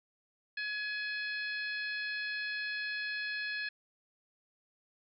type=harmonic tone; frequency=844 Hz; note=G#5; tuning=28 cents sharp; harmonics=2 / 3 / 4 / 5 / 6; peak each=-36 / -41 / -48 / -44 / -52 dBFS; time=0.57-3.69 s; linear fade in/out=5 ms; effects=none